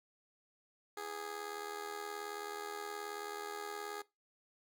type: tone with amplitude modulation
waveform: 15% pulse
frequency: 413.6 Hz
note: G#4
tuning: 7 cents flat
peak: -32 dBFS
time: 0.97-4.02 s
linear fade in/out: 5 ms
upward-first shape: sine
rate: 78.8 Hz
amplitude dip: 70%
effects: noise-tail reverb RT60 0.2 s tail -19 dB re dry